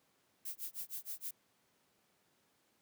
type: noise with tremolo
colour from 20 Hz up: violet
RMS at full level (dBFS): -41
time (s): 0.45-1.31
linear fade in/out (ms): 5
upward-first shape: sine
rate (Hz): 6.4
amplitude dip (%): 100
effects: pink hiss -74 dBFS RMS until 2.81 s + high-pass 150 Hz 12 dB/octave